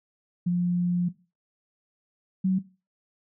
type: tone pair in turn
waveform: sine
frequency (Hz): 176.5 / 187.61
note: F3 / F#3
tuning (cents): +19 / +24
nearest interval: minor second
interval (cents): 105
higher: second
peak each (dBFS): -21 / -20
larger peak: second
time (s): 0.46-1.09 / 2.44-2.59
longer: first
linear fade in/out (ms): 10
effects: noise-tail reverb RT60 0.3 s tail -17 dB re dry